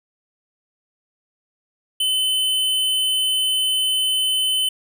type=tone; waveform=square; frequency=3040 Hz; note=F#7; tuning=46 cents sharp; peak=-18 dBFS; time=2-4.69 s; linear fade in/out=5 ms; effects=none

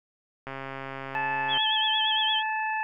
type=click train; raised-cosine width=0.5 ms; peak=-21 dBFS; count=150; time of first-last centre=0.47-1.574 s; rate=135 Hz
type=harmonic tone; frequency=871 Hz; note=A5; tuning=18 cents flat; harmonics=1 / 2 / 3; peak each=-28 / -31 / -35 dBFS; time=1.15-2.83 s; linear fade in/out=0 ms
type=tone with vibrato; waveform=sine; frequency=3240 Hz; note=G#7; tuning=43 cents flat; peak=-24 dBFS; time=1.48-2.43 s; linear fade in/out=50 ms; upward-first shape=triangle; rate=8.7 Hz; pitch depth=100 cents each way
effects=none

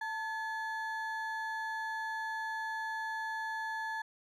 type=ring-modulated tone; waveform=triangle; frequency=1300 Hz; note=E6; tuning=24 cents flat; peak=-30 dBFS; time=0.01-4.02 s; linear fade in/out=5 ms; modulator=410 Hz; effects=none

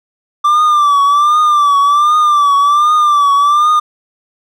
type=tone with vibrato; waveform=triangle; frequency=1174.7 Hz; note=D6; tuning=in tune; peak=-5 dBFS; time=0.44-3.8 s; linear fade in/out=10 ms; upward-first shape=triangle; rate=1.3 Hz; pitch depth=85 cents each way; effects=none

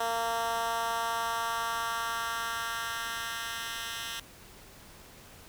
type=tone with high-pass filter sweep; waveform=10% pulse; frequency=230 Hz; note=A#3; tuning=23 cents flat; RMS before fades=-33 dBFS; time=0-4.2 s; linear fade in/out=5 ms; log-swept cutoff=640 to 2300 Hz; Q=1.6; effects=pink hiss -52 dBFS RMS until 5.48 s

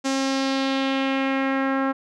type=tone with low-pass filter sweep; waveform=sawtooth; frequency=269.2 Hz; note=C4; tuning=49 cents sharp; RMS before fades=-23 dBFS; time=0.04-1.93 s; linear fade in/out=20 ms; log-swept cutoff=6800 to 1400 Hz; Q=2; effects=none

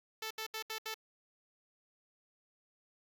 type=tone bursts; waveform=5% pulse; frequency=440 Hz; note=A4; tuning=in tune; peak=-27 dBFS; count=5; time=0.22-0.943 s; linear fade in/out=5 ms; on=87 ms; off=72 ms; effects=none

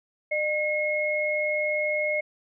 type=tone pair together; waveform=sine; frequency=605.7 / 2164 Hz; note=D#5 / C#7; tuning=-47 / -42 cents; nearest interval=octave + minor seventh; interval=2205 cents; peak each=-26 dBFS; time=0.31-2.21 s; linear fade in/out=10 ms; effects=none

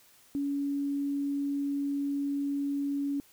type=tone; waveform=sine; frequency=282.1 Hz; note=C#4; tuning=30 cents sharp; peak=-28 dBFS; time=0.35-3.2 s; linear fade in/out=0 ms; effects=white hiss -60 dBFS RMS until 3.32 s

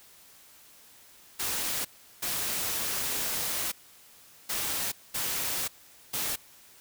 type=noise bursts at uneven times; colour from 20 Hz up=white; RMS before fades=-31 dBFS; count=5; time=1.39-1.85 / 2.22-3.72 / 4.49-4.92 / 5.14-5.68 / 6.13-6.36 s; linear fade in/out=10 ms; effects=white hiss -55 dBFS RMS until 6.8 s

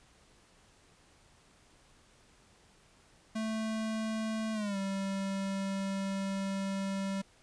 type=tone with pitch glide; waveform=square; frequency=220 to 194.87 Hz; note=A3 to G3; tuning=0 to -10 cents; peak=-33 dBFS; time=3.35-7.22 s; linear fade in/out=10 ms; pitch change=-210 cents; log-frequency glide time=4.53-4.77 s; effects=pink hiss -63 dBFS RMS until 7.42 s + resampled to 22050 Hz

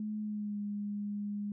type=tone with pitch glide; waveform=sine; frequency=212.8 to 205.4 Hz; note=G#3 to G#3; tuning=+42 to -19 cents; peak=-34 dBFS; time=0-1.52 s; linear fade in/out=2 ms; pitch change=-61 cents; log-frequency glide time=0.2-0.59 s; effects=none

